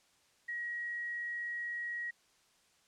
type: tone with quantisation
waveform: sine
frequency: 1902 Hz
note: A#6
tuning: 34 cents sharp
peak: -36 dBFS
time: 0.48-2.11 s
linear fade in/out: 10 ms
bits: 11
effects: white hiss -69 dBFS RMS until 2.87 s + low-pass 8000 Hz 12 dB/octave